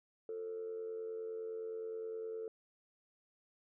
sine tone with amplitude modulation, 444.9 Hz, A4, 19 cents sharp, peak -36 dBFS, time 0.29-2.48 s, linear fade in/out 2 ms, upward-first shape sine, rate 89.7 Hz, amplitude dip 60%, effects tanh soft clip ceiling -34 dBFS

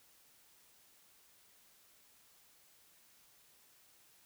silence, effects white hiss -66 dBFS RMS until 4.25 s

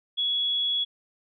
sine tone, 3365 Hz, G#7, 22 cents sharp, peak -23 dBFS, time 0.17-0.85 s, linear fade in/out 20 ms, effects none

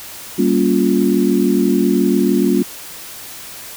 sine chord, G half-diminished seventh, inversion none, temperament just, 196 / 235.2 / 282.2 / 352.8 Hz, G3 / Bb3 / Db4 / F4, 0 / +16 / +31 / +18 cents, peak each -17 dBFS, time 0.38-2.63 s, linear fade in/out 10 ms, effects white hiss -33 dBFS RMS until 3.76 s

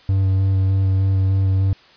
triangle tone with vibrato, 96 Hz, G2, 36 cents flat, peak -12 dBFS, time 0.09-1.73 s, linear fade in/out 0 ms, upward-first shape square, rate 3.3 Hz, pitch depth 11 cents each way, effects white hiss -49 dBFS RMS until 1.96 s + resampled to 11025 Hz

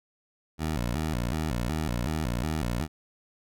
15% pulse tone with vibrato, 68.3 Hz, C#2, 25 cents flat, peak -21 dBFS, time 0.58-2.88 s, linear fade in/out 50 ms, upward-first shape square, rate 2.7 Hz, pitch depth 240 cents each way, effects none

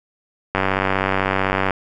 click train, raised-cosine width 0.5 ms, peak -3 dBFS, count 112, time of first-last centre 0.55-1.707 s, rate 95.9 Hz, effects none

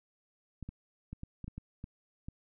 clicks, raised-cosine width 5 ms, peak -29 dBFS, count 9, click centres 0.627 / 0.69 / 1.13 / 1.234 / 1.443 / 1.48 / 1.58 / 1.841 / 2.285 s, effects none

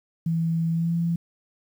sine tone with pitch glide, 164.81 to 168.86 Hz, E3 to E3, 0 to +42 cents, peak -21 dBFS, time 0.26-1.16 s, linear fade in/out 5 ms, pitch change +42 cents, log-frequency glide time 0.72-0.94 s, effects 9-bit

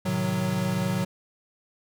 square chord, A diminished seventh, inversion none, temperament equal, 110 / 130.81 / 155.56 / 185 Hz, A2 / C3 / Eb3 / Gb3, 0 / 0 / 0 / 0 cents, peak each -33 / -33 / -33 / -27 dBFS, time 0.05-1.05 s, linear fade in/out 10 ms, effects none

